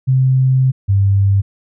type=tone pair in turn; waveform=sine; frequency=130.81 / 98.73 Hz; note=C3 / G2; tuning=0 / +13 cents; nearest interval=perfect fourth; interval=487 cents; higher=first; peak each=-9 dBFS; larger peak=neither; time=0.07-0.72 / 0.88-1.42 s; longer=first; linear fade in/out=20 ms; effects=none